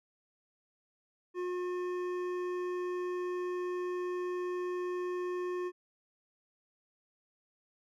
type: tone with hard clipping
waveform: triangle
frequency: 359.5 Hz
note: F#4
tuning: 50 cents flat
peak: -35 dBFS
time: 1.34-5.72 s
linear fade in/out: 50 ms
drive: 15 dB
effects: none